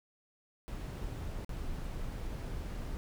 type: noise with dropouts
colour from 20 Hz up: brown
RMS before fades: -39 dBFS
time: 0.68-2.97 s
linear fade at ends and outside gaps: 0 ms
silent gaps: 1.447-1.493 s
effects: none